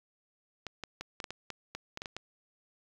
clicks, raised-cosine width 0.2 ms, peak -21 dBFS, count 12, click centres 0.667 / 0.837 / 1.01 / 1.202 / 1.242 / 1.306 / 1.503 / 1.75 / 1.974 / 2.019 / 2.058 / 2.166 s, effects low-pass 7000 Hz 12 dB/octave + 8-bit

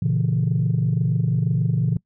sine chord, A# diminished, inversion none, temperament equal, 116.54 / 138.59 / 164.81 Hz, A#2 / C#3 / E3, 0 / 0 / 0 cents, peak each -21 dBFS, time 0.02-1.97 s, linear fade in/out 5 ms, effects noise-tail reverb RT60 0.1 s tail -23 dB re dry + tanh soft clip ceiling -12 dBFS

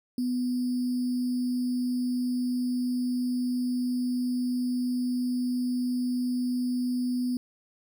sine tone with sample-and-hold, 248.5 Hz, B3, 11 cents sharp, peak -25 dBFS, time 0.18-7.37 s, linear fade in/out 2 ms, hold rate 4900 Hz, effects none

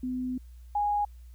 sine tone pair in turn, 253.5 / 825.5 Hz, B3 / G#5, +45 / -11 cents, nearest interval octave + minor sixth, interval 2044 cents, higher second, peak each -29 / -24 dBFS, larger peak second, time 0.03-0.38 / 0.75-1.05 s, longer first, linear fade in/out 5 ms, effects added 60 Hz sine -45 dBFS peak until 1.34 s + white hiss -68 dBFS RMS until 1.34 s

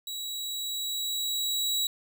sawtooth tone with level ramp, 3887 Hz, B7, 28 cents flat, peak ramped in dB -31 to -22 dBFS, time 0.07-1.87 s, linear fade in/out 2 ms, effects none

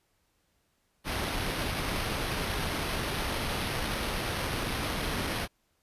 pink noise with sample-and-hold, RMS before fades -32 dBFS, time 1.04-5.48 s, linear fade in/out 50 ms, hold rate 7350 Hz, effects pink hiss -73 dBFS RMS until 5.82 s + resampled to 32000 Hz

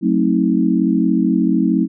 sine chord, F# diminished seventh, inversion none, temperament just, 185 / 222 / 266.4 / 319.7 Hz, F#3 / A3 / C4 / Eb4, 0 / +16 / +31 / +47 cents, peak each -18 dBFS, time 0.01-1.88 s, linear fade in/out 50 ms, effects none

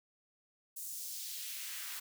white noise with high-pass filter sweep, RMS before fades -43 dBFS, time 0.76-2 s, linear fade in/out 10 ms, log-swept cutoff 8600 to 1200 Hz, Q 1.2, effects none

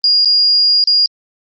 sine tone with dropouts, 4847 Hz, D#8, 46 cents flat, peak -8 dBFS, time 0.04-1.06 s, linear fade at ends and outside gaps 1 ms, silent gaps 0.248-0.256 / 0.84-0.873 s, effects Opus 32 kbps

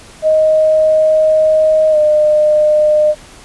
sine tone with pitch glide, 625 to 606.5 Hz, D#5 to D#5, +8 to -44 cents, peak -7 dBFS, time 0.22-3.15 s, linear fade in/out 50 ms, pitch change -52 cents, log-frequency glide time 1.91-1.97 s, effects pink hiss -38 dBFS RMS until 3.44 s + resampled to 24000 Hz

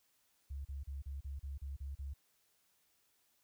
sine tone bursts, 69.3 Hz, C#2, in tune, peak -40 dBFS, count 9, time 0.5-2.138 s, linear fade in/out 10 ms, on 150 ms, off 36 ms, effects white hiss -75 dBFS RMS until 3.43 s

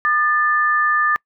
sine tone pair together, 1212.2 / 1760 Hz, D#6 / A6, -46 / 0 cents, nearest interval tritone, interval 646 cents, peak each -17 dBFS, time 0.05-1.16 s, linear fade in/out 0 ms, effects noise-tail reverb RT60 0.1 s tail -26 dB re dry

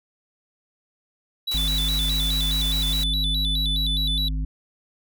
triangle tone with vibrato, 3700 Hz, A#7, 14 cents flat, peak -22 dBFS, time 1.47-4.29 s, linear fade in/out 10 ms, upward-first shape square, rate 4.8 Hz, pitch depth 99 cents each way
white noise, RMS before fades -34 dBFS, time 1.51-3.04 s, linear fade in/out 5 ms
harmonic tone, 51.91 Hz, G#1, in tune, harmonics 1 / 3 / 5, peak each -23 / -33 / -37 dBFS, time 1.54-4.45 s, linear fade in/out 5 ms
effects none

